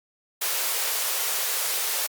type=high-pass noise; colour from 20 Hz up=white; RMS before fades=-26 dBFS; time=0.41-2.07 s; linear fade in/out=10 ms; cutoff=400 Hz; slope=48 dB/octave; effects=Opus 48 kbps